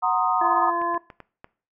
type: chord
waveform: sine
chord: C half-diminished seventh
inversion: second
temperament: equal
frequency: 740 / 932.3 / 1046.5 / 1244.5 Hz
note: Gb5 / Bb5 / C6 / Eb6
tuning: 0 / 0 / 0 / 0 cents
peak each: -24 / -24 / -27 / -24 dBFS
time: 0.02-0.71 s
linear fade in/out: 20 ms
type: harmonic tone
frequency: 343.1 Hz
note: F4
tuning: 31 cents flat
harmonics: 1 / 2 / 3 / 5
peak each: -31 / -30 / -24 / -33 dBFS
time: 0.41-0.98 s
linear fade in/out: 5 ms
type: clicks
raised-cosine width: 0.5 ms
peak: -25 dBFS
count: 5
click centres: 0.816 / 0.945 / 1.102 / 1.203 / 1.444 s
effects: noise-tail reverb RT60 0.4 s tail -19 dB re dry